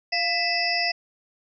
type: tone cluster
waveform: sine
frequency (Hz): 697 / 1995 / 2620 / 4875 / 5300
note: F5 / B6 / E7 / D#8 / E8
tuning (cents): -4 / +17 / -11 / -36 / +9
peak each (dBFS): -28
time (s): 0.12-0.92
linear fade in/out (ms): 10
effects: none